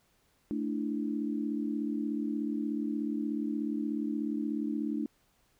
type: chord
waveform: sine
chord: A suspended fourth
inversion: none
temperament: just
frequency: 220 / 293.3 / 330 Hz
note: A3 / D4 / E4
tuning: 0 / -2 / +2 cents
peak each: -34 / -33 / -38 dBFS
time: 0.51-5.06 s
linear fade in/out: 0 ms
effects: pink hiss -70 dBFS RMS until 5.59 s